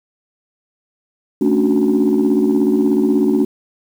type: chord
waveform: sine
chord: D major seventh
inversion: second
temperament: equal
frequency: 220 / 277.2 / 293.7 / 370 Hz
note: A3 / C#4 / D4 / F#4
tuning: 0 / 0 / 0 / 0 cents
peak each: -16 dBFS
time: 1.41-3.45 s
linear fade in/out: 5 ms
effects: tanh soft clip ceiling -6 dBFS + 7-bit